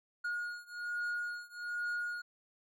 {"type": "beating tone pair", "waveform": "triangle", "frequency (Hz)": [1436, 1437.2], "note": ["F6", "F6"], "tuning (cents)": [48, 49], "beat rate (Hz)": 1.2, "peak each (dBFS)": [-37, -38], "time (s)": [0.24, 2.22], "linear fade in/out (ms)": 10, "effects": []}